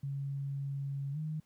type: tone with pitch glide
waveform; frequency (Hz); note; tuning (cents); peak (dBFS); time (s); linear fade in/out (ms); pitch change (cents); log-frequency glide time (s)
sine; 138.9 to 155.01; C#3 to D#3; +4 to -6; -34; 0.03-1.4; 5; +190; 1.12-1.18
effects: pink hiss -73 dBFS RMS until 1.45 s + high-pass 60 Hz 12 dB/octave